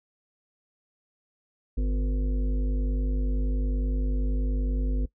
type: harmonic tone with a mistuned harmonic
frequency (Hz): 50.6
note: G#1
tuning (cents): -44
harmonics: 1 / 3 / 5 / 7 / 9 / 10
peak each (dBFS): -23 / -41 / -35 / -46 / -43 / -47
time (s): 1.77-5.06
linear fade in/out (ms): 10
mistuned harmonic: 3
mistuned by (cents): -25
effects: noise-tail reverb RT60 0.1 s tail -19 dB re dry